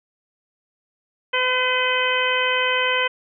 harmonic tone with a mistuned harmonic, 507 Hz, B4, 45 cents sharp, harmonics 1 / 2 / 3 / 4 / 5 / 6, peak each -25 / -25 / -25 / -25 / -25 / -25 dBFS, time 1.33-3.08 s, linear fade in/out 10 ms, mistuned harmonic 6, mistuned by +18 cents, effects none

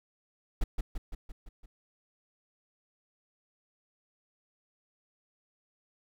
brown noise with echo, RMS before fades -26 dBFS, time 0.61-0.64 s, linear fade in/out 5 ms, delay 170 ms, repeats 6, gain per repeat -4 dB, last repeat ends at 1.66 s, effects none

